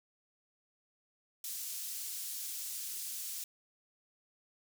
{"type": "high-pass noise", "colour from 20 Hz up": "pink", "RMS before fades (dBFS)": -41, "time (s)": [1.44, 3.44], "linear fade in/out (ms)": 2, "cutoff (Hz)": 6500, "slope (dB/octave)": 12, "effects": []}